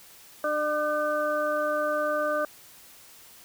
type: harmonic tone with a mistuned harmonic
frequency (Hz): 300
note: D4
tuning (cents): +37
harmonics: 1 / 2 / 4 / 5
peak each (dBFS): -36 / -26 / -30 / -32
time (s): 0.44-2.45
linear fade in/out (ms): 2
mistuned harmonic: 5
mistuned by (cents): +22
effects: white hiss -51 dBFS RMS until 3.44 s